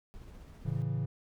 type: noise with tremolo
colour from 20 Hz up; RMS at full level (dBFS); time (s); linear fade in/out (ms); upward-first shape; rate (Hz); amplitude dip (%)
brown; -48; 0.14-0.82; 0; sine; 15; 25
type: chord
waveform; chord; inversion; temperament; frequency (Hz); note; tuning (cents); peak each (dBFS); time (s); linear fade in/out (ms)
triangle; A major; none; equal with one note detuned; 111.21 / 138.59 / 164.81; A2 / C#3 / E3; +19 / 0 / 0; -33 / -31 / -35; 0.65-1.06; 10
effects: none